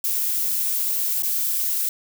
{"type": "noise with dropouts", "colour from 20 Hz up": "violet", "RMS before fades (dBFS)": -23, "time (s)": [0.04, 1.89], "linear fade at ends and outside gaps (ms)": 2, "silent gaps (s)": [1.223, 1.232], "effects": []}